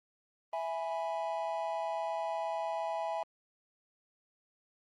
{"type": "chord", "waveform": "triangle", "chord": "E major", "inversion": "none", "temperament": "equal", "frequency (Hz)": [659.3, 830.6, 987.8], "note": ["E5", "G#5", "B5"], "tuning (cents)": [0, 0, 0], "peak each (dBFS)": [-34, -35, -39], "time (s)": [0.53, 3.23], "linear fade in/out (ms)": 2, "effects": ["Opus 32 kbps"]}